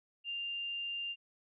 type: tone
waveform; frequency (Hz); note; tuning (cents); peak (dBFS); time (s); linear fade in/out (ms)
sine; 2794; F7; 0; -36; 0.24-1.16; 50
effects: none